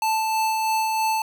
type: tone with tremolo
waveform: square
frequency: 880 Hz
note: A5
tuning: in tune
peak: -20 dBFS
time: 0.02-1.22 s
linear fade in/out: 2 ms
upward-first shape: sine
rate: 3.1 Hz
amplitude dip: 25%
effects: none